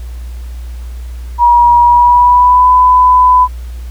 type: tone with pitch glide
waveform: sine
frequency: 958 to 1001 Hz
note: A#5 to B5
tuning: +47 to +23 cents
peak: -3 dBFS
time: 1.38-3.48 s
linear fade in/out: 50 ms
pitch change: +76 cents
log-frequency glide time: 1.82-2.69 s
effects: added 60 Hz sine -21 dBFS peak until 3.9 s + pink hiss -42 dBFS RMS until 3.9 s